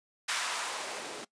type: noise with band-pass filter sweep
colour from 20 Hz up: blue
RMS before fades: -36 dBFS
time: 0.28-1.25 s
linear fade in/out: 10 ms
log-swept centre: 1500 to 320 Hz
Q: 1.2
effects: noise-tail reverb RT60 0.1 s tail -21 dB re dry + resampled to 22050 Hz